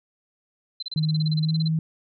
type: tone bursts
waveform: sine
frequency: 4067 Hz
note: C8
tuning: 50 cents flat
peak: -28 dBFS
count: 16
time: 0.8-1.681 s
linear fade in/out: 5 ms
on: 26 ms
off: 31 ms
type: tone with pitch glide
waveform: sine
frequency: 155.56 to 159.47 Hz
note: D#3 to D#3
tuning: 0 to +43 cents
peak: -20 dBFS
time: 0.96-1.79 s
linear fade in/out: 2 ms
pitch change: +43 cents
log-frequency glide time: 1.41-1.54 s
effects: none